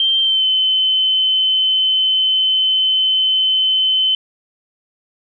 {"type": "tone with pitch glide", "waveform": "sine", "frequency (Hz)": [3145, 3057], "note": ["G7", "G7"], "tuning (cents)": [5, -44], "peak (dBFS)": -12, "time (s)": [0, 4.15], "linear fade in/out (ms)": 2, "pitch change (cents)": -49, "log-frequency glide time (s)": [0.21, 0.45], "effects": []}